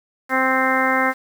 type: harmonic tone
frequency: 261.6 Hz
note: C4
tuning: in tune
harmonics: 1 / 2 / 3 / 4 / 5 / 6 / 7 / 8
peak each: -24 / -24 / -24 / -24 / -24 / -24 / -24 / -24 dBFS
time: 0.29-1.14 s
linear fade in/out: 50 ms
effects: 7-bit